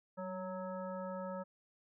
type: harmonic tone with a mistuned harmonic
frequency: 185 Hz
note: F#3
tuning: in tune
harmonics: 1 / 3 / 5 / 7 / 9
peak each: -44 / -42 / -48 / -49 / -58 dBFS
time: 0.17-1.44 s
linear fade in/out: 20 ms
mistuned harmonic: 1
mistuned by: +41 cents
effects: none